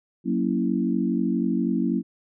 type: chord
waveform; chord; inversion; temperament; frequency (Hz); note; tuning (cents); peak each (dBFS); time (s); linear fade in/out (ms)
sine; F# dominant seventh; none; equal; 185 / 233.1 / 277.2 / 329.6; F#3 / A#3 / C#4 / E4; 0 / 0 / 0 / 0; -26 / -25 / -27 / -28; 0.24-2.03; 50
effects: none